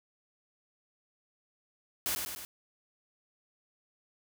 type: noise with echo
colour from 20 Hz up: white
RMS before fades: -32 dBFS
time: 2.06-2.15 s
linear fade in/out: 0 ms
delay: 100 ms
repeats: 3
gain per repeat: -4 dB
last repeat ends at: 2.45 s
effects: none